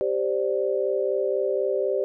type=chord; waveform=sine; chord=G suspended fourth; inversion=none; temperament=equal; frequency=392 / 523.3 / 587.3 Hz; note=G4 / C5 / D5; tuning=0 / 0 / 0 cents; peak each=-25 / -26 / -27 dBFS; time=0.01-2.04 s; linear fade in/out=0 ms; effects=none